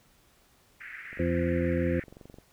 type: band-pass noise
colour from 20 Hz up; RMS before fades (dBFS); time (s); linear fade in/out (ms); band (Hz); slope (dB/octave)
pink; -43; 0.8-2.04; 10; 1600 to 2200; 48
type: click train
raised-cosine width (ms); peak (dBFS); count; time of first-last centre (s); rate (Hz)
2; -34; 30; 1.13-2.385; 23.1
type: harmonic tone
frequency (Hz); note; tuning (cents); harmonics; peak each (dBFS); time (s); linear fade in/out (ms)
86; F2; -26; 1 / 2 / 3 / 4 / 6; -31 / -31 / -31 / -31 / -31; 1.19-2; 5
effects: pink hiss -63 dBFS RMS until 2.52 s